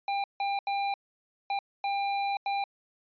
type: tone bursts at uneven times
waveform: square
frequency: 798 Hz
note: G5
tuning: 31 cents sharp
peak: -28 dBFS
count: 6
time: 0.08-0.24 / 0.4-0.59 / 0.67-0.94 / 1.5-1.59 / 1.84-2.37 / 2.46-2.64 s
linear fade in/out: 2 ms
effects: resampled to 11025 Hz